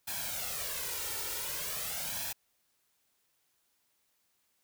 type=noise with flanger; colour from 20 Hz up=white; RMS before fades=-37 dBFS; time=0.07-2.33 s; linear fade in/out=10 ms; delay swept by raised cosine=1.2 to 2.2 ms; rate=0.45 Hz; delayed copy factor=+0.7; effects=white hiss -75 dBFS RMS until 4.63 s